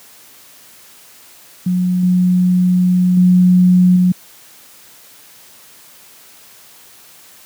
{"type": "tone with level steps", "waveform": "sine", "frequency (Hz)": 181.1, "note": "F#3", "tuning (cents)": -37, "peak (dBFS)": [-12, -9, -6, -8], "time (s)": [1.66, 4.12], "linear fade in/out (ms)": 5, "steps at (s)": [2.03, 3.17, 3.96], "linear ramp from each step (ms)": 2, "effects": ["white hiss -43 dBFS RMS until 7.45 s", "high-pass 100 Hz 12 dB/octave"]}